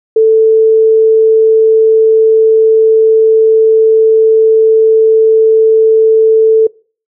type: tone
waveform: sine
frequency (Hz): 442.2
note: A4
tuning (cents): +9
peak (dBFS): -3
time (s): 0.16-6.67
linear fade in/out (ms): 5
effects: noise-tail reverb RT60 0.4 s tail -24 dB re dry